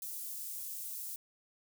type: high-pass noise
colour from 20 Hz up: white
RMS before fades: -42 dBFS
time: 0.02-1.16 s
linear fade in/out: 2 ms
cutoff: 8900 Hz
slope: 12 dB/octave
effects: none